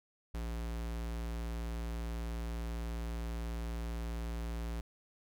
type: tone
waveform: square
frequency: 57.4 Hz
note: A#1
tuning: 26 cents flat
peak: -37 dBFS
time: 0.34-4.81 s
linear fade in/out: 5 ms
effects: none